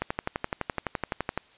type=click train; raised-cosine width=0.5 ms; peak=-12 dBFS; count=17; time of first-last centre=0.02-1.376 s; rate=11.8 Hz; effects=white hiss -57 dBFS RMS until 1.57 s + resampled to 8000 Hz